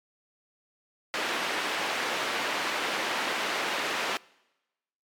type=band-pass noise; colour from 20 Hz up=white; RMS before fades=-30 dBFS; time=1.14-4.17 s; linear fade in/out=0 ms; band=310 to 2500 Hz; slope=12 dB/octave; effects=noise-tail reverb RT60 1.0 s tail -24 dB re dry + MP3 96 kbps

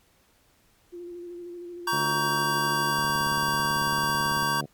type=tone with vibrato; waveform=sine; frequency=349.2 Hz; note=F4; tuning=in tune; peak=-36 dBFS; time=0.92-2.94 s; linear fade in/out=20 ms; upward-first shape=square; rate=13 Hz; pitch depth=20 cents each way
type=chord; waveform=square; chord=G diminished; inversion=first; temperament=just; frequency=940.8 / 1128.9 / 1568 Hz; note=Bb5 / Db6 / G6; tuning=+16 / +31 / 0 cents; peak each=-29 dBFS; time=1.87-4.61 s; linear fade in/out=5 ms
type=harmonic tone; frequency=72.4 Hz; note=D2; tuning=24 cents flat; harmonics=2 / 3 / 4 / 5 / 6 / 7 / 8 / 9 / 10; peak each=-34 / -38 / -40 / -42 / -44 / -45 / -46 / -47 / -48 dBFS; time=1.92-4.66 s; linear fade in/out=10 ms
type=click train; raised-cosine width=3 ms; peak=-26 dBFS; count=27; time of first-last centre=2.99-4.426 s; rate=18.1 Hz
effects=pink hiss -63 dBFS RMS until 4.73 s + MP3 96 kbps

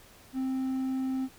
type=tone; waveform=triangle; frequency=262.4 Hz; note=C4; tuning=5 cents sharp; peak=-26 dBFS; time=0.33-1.29 s; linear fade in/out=50 ms; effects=pink hiss -55 dBFS RMS until 1.38 s

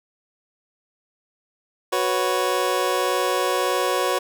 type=chord; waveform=25% pulse; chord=F# suspended fourth; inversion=none; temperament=just; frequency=370 / 493.3 / 555 Hz; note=F#4 / B4 / C#5; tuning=0 / -2 / +2 cents; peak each=-21 dBFS; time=1.92-4.19 s; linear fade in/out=10 ms; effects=none

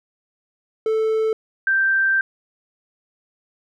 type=tone pair in turn; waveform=triangle / sine; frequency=440 / 1568 Hz; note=A4 / G6; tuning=0 / 0 cents; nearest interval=octave + minor seventh; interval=2200 cents; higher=second; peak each=-15 dBFS; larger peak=neither; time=0.86-1.33 / 1.67-2.21 s; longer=second; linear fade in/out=2 ms; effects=none

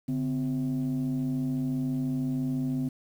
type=tone pair together; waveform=sine; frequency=143.24 / 257.3 Hz; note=D3 / C4; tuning=-43 / -29 cents; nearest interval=minor seventh; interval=1014 cents; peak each=-29 / -26 dBFS; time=0.08-2.89 s; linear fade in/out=10 ms; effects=tanh soft clip ceiling -23 dBFS + 9-bit

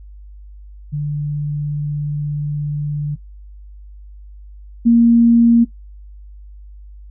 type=tone pair in turn; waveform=sine; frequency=147.2 / 233.7 Hz; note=D3 / A#3; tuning=+4 / +5 cents; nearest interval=minor sixth; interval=801 cents; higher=second; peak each=-18 / -7 dBFS; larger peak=second; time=0.92-3.16 / 4.85-5.65 s; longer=first; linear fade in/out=20 ms; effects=noise-tail reverb RT60 0.1 s tail -17 dB re dry + added 50 Hz sine -35 dBFS peak until 7.1 s

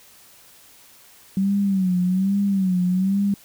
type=tone with vibrato; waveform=sine; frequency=190 Hz; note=F#3; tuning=46 cents sharp; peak=-17 dBFS; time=1.37-3.34 s; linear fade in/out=2 ms; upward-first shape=sine; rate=1.2 Hz; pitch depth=98 cents each way; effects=white hiss -50 dBFS RMS until 3.44 s

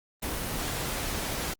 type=noise; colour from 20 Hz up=pink; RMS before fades=-32 dBFS; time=0.22-1.54 s; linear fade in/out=10 ms; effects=Opus 24 kbps

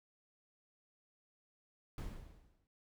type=noise with exponential decay; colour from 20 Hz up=brown; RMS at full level=-39 dBFS; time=1.98-2.67 s; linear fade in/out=1 ms; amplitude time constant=150 ms; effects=none

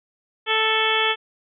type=harmonic tone with a mistuned harmonic; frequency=440 Hz; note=A4; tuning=in tune; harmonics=1 / 2 / 3 / 4 / 5 / 6 / 7 / 8; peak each=-26 / -26 / -26 / -26 / -26 / -26 / -26 / -26 dBFS; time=0.46-1.16 s; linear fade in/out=50 ms; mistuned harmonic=8; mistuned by=-70 cents; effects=none

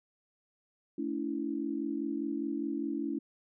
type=chord; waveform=sine; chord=A major; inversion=none; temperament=equal with one note detuned; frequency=220 / 284.5 / 329.6 Hz; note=A3 / C#4 / E4; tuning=0 / +45 / 0 cents; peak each=-39 / -34 / -36 dBFS; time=0.98-3.19 s; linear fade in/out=5 ms; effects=none

